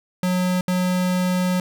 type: tone bursts at uneven times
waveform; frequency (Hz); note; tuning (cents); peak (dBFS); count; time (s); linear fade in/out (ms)
square; 182; F#3; -28; -19; 2; 0.23-0.61 / 0.68-1.6; 2
effects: none